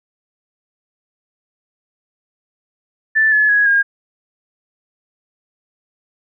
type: tone with pitch steps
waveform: sine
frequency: 1760 / 1712.9 / 1667 / 1622.3 Hz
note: A6 / A6 / G#6 / G#6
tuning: 0 / -47 / +6 / -41 cents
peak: -10 dBFS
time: 3.15-3.83 s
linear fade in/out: 20 ms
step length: 170 ms
effects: none